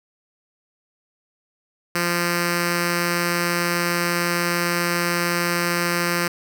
5% pulse tone with notch filter, 173.3 Hz, F3, 13 cents flat, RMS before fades -22 dBFS, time 1.95-6.28 s, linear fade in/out 5 ms, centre 770 Hz, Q 1.4, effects none

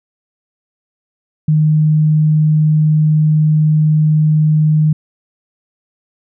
sine tone, 154 Hz, D#3, 17 cents flat, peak -8 dBFS, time 1.48-4.93 s, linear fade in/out 5 ms, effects none

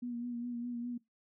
sine tone with vibrato, 240.3 Hz, B3, 47 cents flat, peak -36 dBFS, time 0.02-0.98 s, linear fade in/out 10 ms, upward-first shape sine, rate 4.9 Hz, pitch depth 32 cents each way, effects noise-tail reverb RT60 0.2 s tail -22 dB re dry

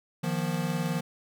square chord, Eb suspended second, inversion none, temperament equal with one note detuned, 155.56 / 174.61 / 238.1 Hz, Eb3 / F3 / Bb3, 0 / 0 / +37 cents, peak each -32 / -31 / -36 dBFS, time 0.23-1.01 s, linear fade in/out 10 ms, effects none

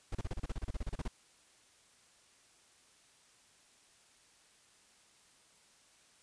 brown noise bursts, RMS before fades -36 dBFS, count 16, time 0.12-1.08 s, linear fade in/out 5 ms, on 30 ms, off 32 ms, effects white hiss -65 dBFS RMS until 6.22 s + resampled to 22050 Hz

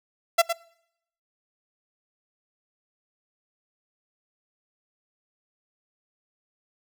sawtooth tone with echo, 674 Hz, E5, 38 cents sharp, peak -11 dBFS, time 0.38-0.42 s, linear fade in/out 10 ms, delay 110 ms, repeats 1, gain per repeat -8 dB, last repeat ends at 0.53 s, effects noise-tail reverb RT60 0.8 s tail -24 dB re dry

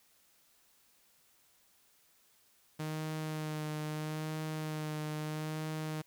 sawtooth tone with vibrato, 154.5 Hz, D#3, 12 cents flat, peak -32 dBFS, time 2.79-6.02 s, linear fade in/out 10 ms, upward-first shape sine, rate 0.77 Hz, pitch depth 20 cents each way, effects white hiss -68 dBFS RMS until 6.06 s

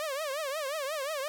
sawtooth tone with vibrato, 582 Hz, D5, 16 cents flat, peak -28 dBFS, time 0-1.28 s, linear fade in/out 0 ms, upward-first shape triangle, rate 5.6 Hz, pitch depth 200 cents each way, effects none

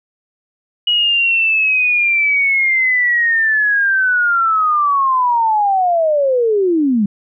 sine linear sweep, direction down, 2916 to 193.3 Hz, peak -11 dBFS, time 0.87-7.06 s, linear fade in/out 5 ms, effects none

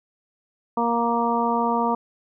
harmonic tone, 234.5 Hz, A#3, 11 cents sharp, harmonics 1 / 2 / 3 / 4 / 5, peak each -25 / -27 / -27 / -23 / -28 dBFS, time 0.77-1.95 s, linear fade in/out 5 ms, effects none

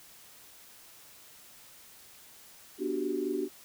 sine chord, G major seventh, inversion first, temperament just, 245 / 294 / 367.5 / 392 Hz, B3 / D4 / F#4 / G4, -14 / +2 / -12 / 0 cents, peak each -39 / -34 / -33 / -35 dBFS, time 2.78-3.49 s, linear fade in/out 50 ms, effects white hiss -54 dBFS RMS until 3.64 s

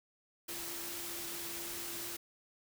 sine tone in noise, 342 Hz, F4, 36 cents flat, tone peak -50 dBFS, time 0.48-2.17 s, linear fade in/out 10 ms, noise white, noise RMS -42 dBFS, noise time 0.48-2.17 s, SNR -11 dB, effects none

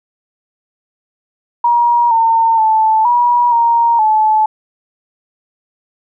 sine tone with pitch steps, 951 / 908 / 877 / 964 / 934 / 865 Hz, A#5 / A#5 / A5 / B5 / A#5 / A5, +34 / -46 / -6 / -42 / +3 / -30 cents, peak -8 dBFS, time 1.64-4.46 s, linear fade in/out 5 ms, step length 470 ms, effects none

